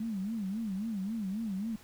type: tone with vibrato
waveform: sine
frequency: 207.7 Hz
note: G#3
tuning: in tune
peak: -32 dBFS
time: 0-1.76 s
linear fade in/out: 5 ms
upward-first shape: sine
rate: 3.7 Hz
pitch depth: 180 cents each way
effects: pink hiss -57 dBFS RMS until 1.83 s